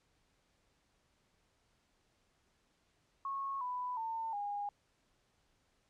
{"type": "tone with pitch steps", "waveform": "sine", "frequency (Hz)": [1096, 993.5, 900.6, 816.3], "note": ["C#6", "B5", "A5", "G#5"], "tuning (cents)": [-20, 10, 40, -30], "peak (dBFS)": -36, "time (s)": [3.25, 4.69], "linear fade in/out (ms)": 2, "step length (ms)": 360, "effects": ["pink hiss -75 dBFS RMS until 5.89 s", "low-pass 8000 Hz 12 dB/octave"]}